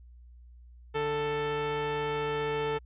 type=tone pair together; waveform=sawtooth; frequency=147.57 / 442.2 Hz; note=D3 / A4; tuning=+9 / +9 cents; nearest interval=octave + perfect fifth; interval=1900 cents; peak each=-34 / -25 dBFS; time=0.94-2.79 s; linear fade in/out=20 ms; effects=added 60 Hz sine -49 dBFS peak until 2.85 s + resampled to 8000 Hz